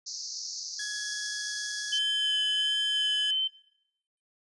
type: band-pass noise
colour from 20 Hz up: white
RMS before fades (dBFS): -38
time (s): 0.06-1.99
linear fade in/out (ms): 10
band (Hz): 4400 to 6500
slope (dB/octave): 96
type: tone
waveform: sawtooth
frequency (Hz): 1682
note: G#6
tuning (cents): +22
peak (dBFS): -31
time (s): 0.79-3.31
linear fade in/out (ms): 5
type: tone with vibrato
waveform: sine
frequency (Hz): 3070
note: G7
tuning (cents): -37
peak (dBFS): -25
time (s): 1.92-3.48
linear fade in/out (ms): 10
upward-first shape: sine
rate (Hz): 1.4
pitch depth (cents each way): 12
effects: noise-tail reverb RT60 0.8 s tail -22 dB re dry + resampled to 24000 Hz